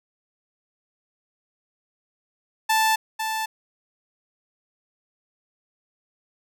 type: tone with echo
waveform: sawtooth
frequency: 880 Hz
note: A5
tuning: in tune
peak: -14 dBFS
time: 2.69-2.96 s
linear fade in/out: 10 ms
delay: 500 ms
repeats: 1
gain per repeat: -7 dB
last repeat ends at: 3.46 s
effects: none